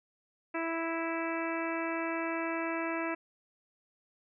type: harmonic tone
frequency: 329.6 Hz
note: E4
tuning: in tune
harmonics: 1 / 2 / 3 / 4 / 5 / 6 / 7 / 8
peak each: -35 / -38 / -40 / -41 / -42 / -43 / -43 / -44 dBFS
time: 0.54-3.15 s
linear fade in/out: 10 ms
effects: none